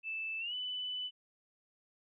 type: tone with pitch glide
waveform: sine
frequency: 2637 to 2994 Hz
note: E7 to F#7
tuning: 0 to +20 cents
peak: -36 dBFS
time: 0.03-1.11 s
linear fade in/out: 50 ms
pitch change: +220 cents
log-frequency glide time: 0.39-0.54 s
effects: none